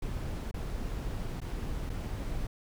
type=noise with dropouts; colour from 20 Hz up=brown; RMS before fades=-35 dBFS; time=0.02-2.47 s; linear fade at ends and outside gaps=5 ms; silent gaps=0.513-0.54 / 1.404-1.415 / 1.895-1.899 s; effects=none